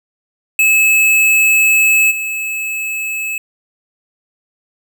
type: tone with level steps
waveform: square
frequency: 2595 Hz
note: E7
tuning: 28 cents flat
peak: -9 / -19 dBFS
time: 0.59-3.38 s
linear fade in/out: 2 ms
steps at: 2.1 s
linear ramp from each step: 20 ms
effects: none